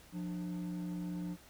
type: tone pair together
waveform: triangle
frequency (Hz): 177.37 / 298.3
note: F3 / D4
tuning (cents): +27 / +27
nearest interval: major sixth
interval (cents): 900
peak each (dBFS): -35 / -40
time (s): 0.12-1.37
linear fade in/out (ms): 50
effects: tanh soft clip ceiling -31 dBFS + pink hiss -59 dBFS RMS until 1.49 s